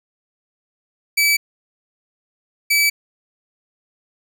sawtooth tone pair in turn, 2300 / 2300 Hz, D7 / D7, -37 / -37 cents, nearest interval unison, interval 0 cents, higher neither, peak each -10 dBFS, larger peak neither, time 1.17-1.37 / 2.7-2.9 s, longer neither, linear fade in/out 10 ms, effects none

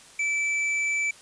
sine tone with tanh clipping, 2316 Hz, D7, 25 cents flat, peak -25 dBFS, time 0.19-1.11 s, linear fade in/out 5 ms, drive 10 dB, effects white hiss -50 dBFS RMS until 1.21 s + resampled to 22050 Hz

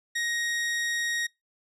sawtooth tone, 1878 Hz, A#6, 12 cents sharp, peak -23 dBFS, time 0.15-1.27 s, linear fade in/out 10 ms, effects noise-tail reverb RT60 0.2 s tail -25 dB re dry + low-pass 9000 Hz 12 dB/octave

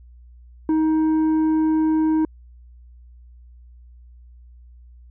sine tone with tanh clipping, 314.5 Hz, D#4, 19 cents sharp, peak -17 dBFS, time 0.69-2.25 s, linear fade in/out 2 ms, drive 6 dB, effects added 60 Hz sine -43 dBFS peak until 5.1 s

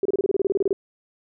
sine tone bursts, 392 Hz, G4, in tune, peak -17 dBFS, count 14, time 0.03-0.73 s, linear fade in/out 2 ms, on 24 ms, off 28 ms, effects none

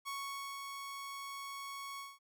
sawtooth tone with ADSR envelope, 1108.7 Hz, C#6, in tune, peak -35 dBFS, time 0.05-2.19 s, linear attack 29 ms, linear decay 500 ms, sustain -4 dB, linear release 200 ms, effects none

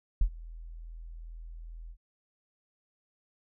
sine tone with ADSR envelope, 41.2 Hz, E1, in tune, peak -18 dBFS, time 0.21-1.97 s, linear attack 4 ms, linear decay 73 ms, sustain -23 dB, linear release 67 ms, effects none

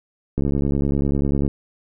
click train, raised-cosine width 3 ms, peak -9 dBFS, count 78, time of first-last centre 0.38-1.478 s, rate 70.1 Hz, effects none

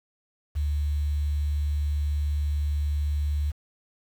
sine tone with quantisation, 73.42 Hz, D2, in tune, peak -23 dBFS, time 0.55-3.52 s, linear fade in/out 20 ms, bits 8, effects none

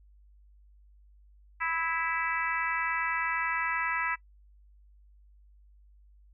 harmonic tone with a mistuned harmonic, 329.6 Hz, E4, in tune, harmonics 3 / 4 / 5 / 6 / 7 / 8, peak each -35 / -34 / -35 / -33 / -39 / -40 dBFS, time 1.6-4.16 s, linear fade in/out 20 ms, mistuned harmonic 4, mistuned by -17 cents, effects noise-tail reverb RT60 0.1 s tail -20 dB re dry + added 50 Hz sine -55 dBFS peak until 6.33 s

